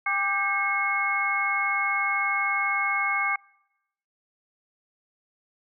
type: tone cluster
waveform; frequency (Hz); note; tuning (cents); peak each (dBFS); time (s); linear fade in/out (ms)
sine; 799 / 1183 / 1582 / 2176; G5 / D6 / G6 / C#7; +33 / +12 / +15 / -33; -32 / -28 / -31 / -25; 0.06-3.36; 5
effects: noise-tail reverb RT60 0.9 s tail -26 dB re dry